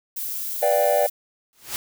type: noise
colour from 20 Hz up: violet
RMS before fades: -29 dBFS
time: 0.16-1.1 s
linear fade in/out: 10 ms
type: chord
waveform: triangle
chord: G dominant seventh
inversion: first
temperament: equal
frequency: 493.9 / 587.3 / 698.5 / 784 Hz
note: B4 / D5 / F5 / G5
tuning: 0 / 0 / 0 / 0 cents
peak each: -23 / -17 / -23 / -23 dBFS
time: 0.62-1.07 s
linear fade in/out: 10 ms
type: noise with exponential growth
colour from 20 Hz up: white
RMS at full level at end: -25 dBFS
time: 1.53-1.76 s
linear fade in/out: 0 ms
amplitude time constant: 48 ms
effects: none